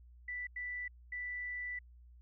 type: tone bursts at uneven times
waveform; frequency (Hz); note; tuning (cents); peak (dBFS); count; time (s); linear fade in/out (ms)
sine; 1975.5; B6; 0; -38; 3; 0.28-0.47 / 0.56-0.88 / 1.12-1.79; 5
effects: added 60 Hz sine -55 dBFS peak until 2.21 s